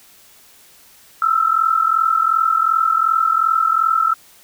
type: tone pair together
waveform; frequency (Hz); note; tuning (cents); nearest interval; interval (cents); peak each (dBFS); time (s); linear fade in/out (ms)
sine; 1300 / 1342.7; E6 / E6; -24 / +31; minor second; 55; -16; 1.22-4.14; 2
effects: white hiss -48 dBFS RMS until 4.43 s